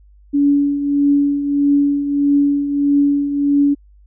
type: tone with tremolo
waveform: sine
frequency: 284.9 Hz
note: C#4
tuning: 48 cents sharp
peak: -9 dBFS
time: 0.33-3.75 s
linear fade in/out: 20 ms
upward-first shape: triangle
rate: 1.6 Hz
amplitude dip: 65%
effects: added 50 Hz sine -44 dBFS peak until 4.06 s